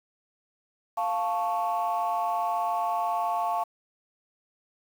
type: chord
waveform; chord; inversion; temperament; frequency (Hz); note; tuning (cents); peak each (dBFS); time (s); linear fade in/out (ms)
sine; F augmented; none; equal; 698.5 / 880 / 1108.7; F5 / A5 / C#6; 0 / 0 / 0; -27 / -28 / -30; 0.97-3.64; 10
effects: tanh soft clip ceiling -19 dBFS + 8-bit